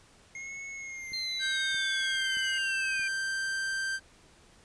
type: tone with vibrato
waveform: square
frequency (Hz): 2139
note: C7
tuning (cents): +38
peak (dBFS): -39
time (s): 0.35-2.58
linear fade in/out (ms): 2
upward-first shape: sine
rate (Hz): 0.86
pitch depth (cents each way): 45
type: click train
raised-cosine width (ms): 3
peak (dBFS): -40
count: 4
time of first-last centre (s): 1.12-2.995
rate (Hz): 1.6
type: linear sweep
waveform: sine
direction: down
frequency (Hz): 4186 to 2377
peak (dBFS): -32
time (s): 1.13-3.08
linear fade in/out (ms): 5
type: tone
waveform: 45% pulse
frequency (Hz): 1568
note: G6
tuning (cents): 0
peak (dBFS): -30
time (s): 1.39-4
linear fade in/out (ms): 50
effects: pink hiss -59 dBFS RMS until 4.64 s + resampled to 22050 Hz